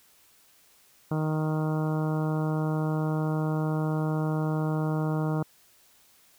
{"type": "harmonic tone", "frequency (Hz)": 155.56, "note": "D#3", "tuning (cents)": 0, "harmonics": [1, 2, 3, 4, 5, 6, 7, 8, 9], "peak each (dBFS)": [-26, -32, -36, -38, -40, -42, -43, -44, -45], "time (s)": [1.11, 5.43], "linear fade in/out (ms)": 5, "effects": ["white hiss -60 dBFS RMS until 6.38 s"]}